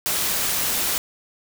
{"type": "noise", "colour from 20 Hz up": "white", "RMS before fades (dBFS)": -23, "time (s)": [0.06, 0.98], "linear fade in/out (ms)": 0, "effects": []}